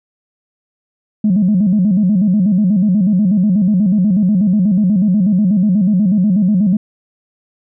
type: tone with vibrato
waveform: sine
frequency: 196 Hz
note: G3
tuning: in tune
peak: -8 dBFS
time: 1.24-6.77 s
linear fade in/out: 5 ms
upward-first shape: square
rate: 8.2 Hz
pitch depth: 140 cents each way
effects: tanh soft clip ceiling -5 dBFS